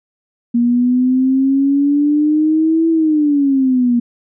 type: exponential two-way sweep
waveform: sine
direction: up then down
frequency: 236.1 to 329.6 to 236.1 Hz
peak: -10 dBFS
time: 0.54-4 s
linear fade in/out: 10 ms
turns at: 2.89 s
effects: none